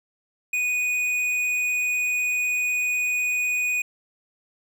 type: tone with tanh clipping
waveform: sine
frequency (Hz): 2477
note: D#7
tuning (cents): -8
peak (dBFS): -23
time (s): 0.53-3.82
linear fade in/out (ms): 5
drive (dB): 10
effects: none